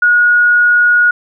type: tone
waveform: sine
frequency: 1448 Hz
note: F#6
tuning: 38 cents flat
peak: -6 dBFS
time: 0.02-1.11 s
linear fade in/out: 5 ms
effects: none